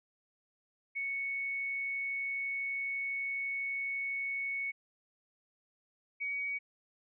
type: tone pair in turn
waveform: sine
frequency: 2217 / 2253 Hz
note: C#7 / C#7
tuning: 0 / +28 cents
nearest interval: unison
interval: 28 cents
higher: second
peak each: -33 / -33 dBFS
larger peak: neither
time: 0.95-4.72 / 6.2-6.59 s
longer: first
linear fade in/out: 20 ms
effects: none